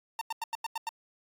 45% pulse tone bursts, 909 Hz, A#5, 44 cents flat, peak -31 dBFS, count 7, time 0.19-0.891 s, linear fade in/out 2 ms, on 23 ms, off 90 ms, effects AAC 64 kbps

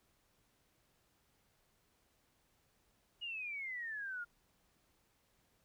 sine exponential sweep, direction down, 2900 to 1396.9 Hz, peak -40 dBFS, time 3.21-4.25 s, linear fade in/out 20 ms, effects pink hiss -75 dBFS RMS until 5.64 s

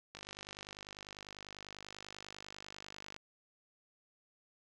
click train, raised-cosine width 0.2 ms, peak -29 dBFS, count 152, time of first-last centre 0.15-3.164 s, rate 50.1 Hz, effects none

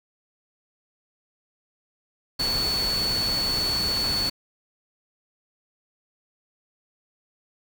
sine tone in noise, 4435 Hz, C#8, in tune, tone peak -23 dBFS, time 2.39-4.3 s, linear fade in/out 10 ms, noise pink, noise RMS -31 dBFS, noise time 2.39-4.3 s, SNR +5 dB, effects none

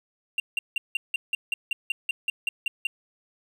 triangle tone bursts, 2763 Hz, F7, 19 cents flat, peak -21 dBFS, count 14, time 0.38-2.87 s, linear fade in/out 2 ms, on 20 ms, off 170 ms, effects 10-bit

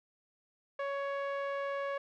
sawtooth tone with low-pass filter, 558 Hz, C#5, 11 cents sharp, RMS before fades -36 dBFS, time 0.79-1.98 s, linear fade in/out 5 ms, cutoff 1800 Hz, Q 1.1, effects none

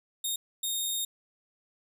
15% pulse tone bursts at uneven times, 3696 Hz, A#7, 16 cents flat, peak -22 dBFS, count 2, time 0.24-0.36 / 0.63-1.05 s, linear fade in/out 5 ms, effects none

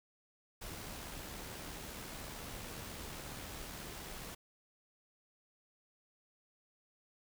pink noise with amplitude modulation, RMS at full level -45 dBFS, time 0.61-4.35 s, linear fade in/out 10 ms, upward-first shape sine, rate 74.3 Hz, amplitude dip 30%, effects none

